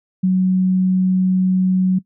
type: tone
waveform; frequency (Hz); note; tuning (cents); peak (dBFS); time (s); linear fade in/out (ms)
sine; 185.8; F#3; +7; -12; 0.23-1.99; 10
effects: noise-tail reverb RT60 0.1 s tail -18 dB re dry